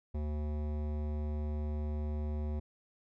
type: tone with hard clipping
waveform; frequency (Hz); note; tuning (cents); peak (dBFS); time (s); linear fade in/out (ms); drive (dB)
sine; 75; D2; +37; -35; 0.14-2.6; 10; 16
effects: none